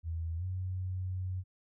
sine tone with pitch glide, 82.41 to 92.5 Hz, E2 to F#2, 0 to 0 cents, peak -33 dBFS, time 0.03-1.44 s, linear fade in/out 50 ms, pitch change +200 cents, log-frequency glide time 0.37-0.44 s, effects none

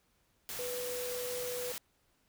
sine tone in noise, 493.9 Hz, B4, in tune, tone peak -37 dBFS, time 0.59-1.72 s, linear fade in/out 0 ms, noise white, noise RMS -41 dBFS, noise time 0.49-1.78 s, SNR +1 dB, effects pink hiss -73 dBFS RMS until 2.28 s

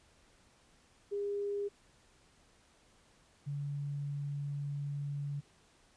sine tone pair in turn, 405.4 / 143.02 Hz, G#4 / D3, -42 / -46 cents, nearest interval octave + tritone, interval 1804 cents, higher first, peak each -33 / -35 dBFS, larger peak first, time 1.11-1.69 / 3.46-5.41 s, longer second, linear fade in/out 20 ms, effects pink hiss -66 dBFS RMS until 5.96 s + resampled to 22050 Hz

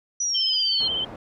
sine exponential sweep, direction down, 5920 to 4186 Hz, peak -22 dBFS, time 0.2-0.88 s, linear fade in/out 5 ms
sine tone with vibrato, 3095 Hz, G7, 23 cents flat, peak -23 dBFS, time 0.34-1.05 s, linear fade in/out 10 ms, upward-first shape triangle, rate 16 Hz, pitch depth 44 cents each way
white low-pass noise, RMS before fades -39 dBFS, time 0.8-1.16 s, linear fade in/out 2 ms, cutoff 730 Hz, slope 12 dB/octave
effects none

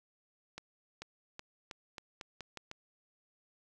accelerating click train, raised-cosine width 0.2 ms, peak -26 dBFS, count 9, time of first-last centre 0.58-2.714 s, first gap 440 ms, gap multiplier 0.85, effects none

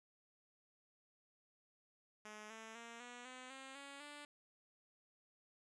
5% pulse tone with pitch steps, 212.5 / 222.4 / 232.8 / 243.7 / 255.1 / 267 / 279.4 / 292.5 Hz, G#3 / A3 / A#3 / B3 / C4 / C4 / C#4 / D4, +40 / +19 / -2 / -23 / -44 / +35 / +14 / -7 cents, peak -40 dBFS, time 2.25-4.25 s, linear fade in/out 2 ms, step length 250 ms, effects resampled to 22050 Hz

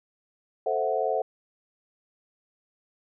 sine chord, F# half-diminished seventh, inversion first, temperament equal, 440 / 523.3 / 659.3 / 740 Hz, A4 / C5 / E5 / F#5, 0 / 0 / 0 / 0 cents, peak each -29 dBFS, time 0.66-1.22 s, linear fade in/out 5 ms, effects none

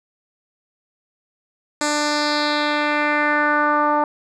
10% pulse tone with low-pass filter sweep, 296.8 Hz, D4, 18 cents sharp, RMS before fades -19 dBFS, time 1.81-4.04 s, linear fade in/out 2 ms, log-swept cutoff 7600 to 960 Hz, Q 2.6, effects none

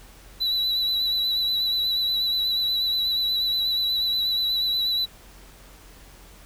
triangle tone with vibrato, 3951 Hz, B7, in tune, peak -20 dBFS, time 0.4-5.06 s, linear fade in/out 20 ms, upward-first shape triangle, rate 8.3 Hz, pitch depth 38 cents each way, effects added 45 Hz sine -48 dBFS peak until 6.45 s + pink hiss -50 dBFS RMS until 6.45 s

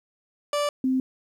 30% pulse / sine tone pair in turn, 584 / 260.1 Hz, D5 / C4, -10 / -10 cents, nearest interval octave + major second, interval 1400 cents, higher first, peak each -20 / -20 dBFS, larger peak neither, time 0.53-0.69 / 0.84-1 s, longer neither, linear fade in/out 2 ms, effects low-pass 10000 Hz 12 dB/octave + 10-bit

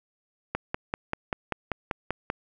click train, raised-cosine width 0.5 ms, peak -12 dBFS, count 10, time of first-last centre 0.55-2.301 s, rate 5.14 Hz, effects none

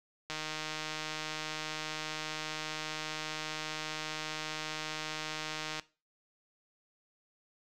click train, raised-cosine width 0.2 ms, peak -20 dBFS, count 853, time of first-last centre 0.3-5.797 s, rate 155 Hz, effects noise-tail reverb RT60 0.3 s tail -18 dB re dry

